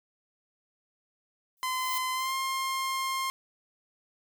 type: noise with exponential growth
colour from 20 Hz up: violet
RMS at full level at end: -32 dBFS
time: 1.57-1.98 s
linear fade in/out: 1 ms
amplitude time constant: 87 ms
type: tone with pitch glide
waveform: sawtooth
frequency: 1027 to 1062 Hz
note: C6 to C6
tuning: -33 to +25 cents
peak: -25 dBFS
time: 1.63-3.3 s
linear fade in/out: 0 ms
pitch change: +58 cents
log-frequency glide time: 2.13-2.34 s
effects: none